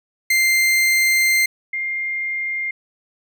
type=tone pair in turn; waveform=40% pulse / sine; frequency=2093 / 2112 Hz; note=C7 / C7; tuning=0 / +16 cents; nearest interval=unison; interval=16 cents; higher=second; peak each=-13 / -21 dBFS; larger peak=first; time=0.3-1.46 / 1.73-2.71 s; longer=first; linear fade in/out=5 ms; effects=none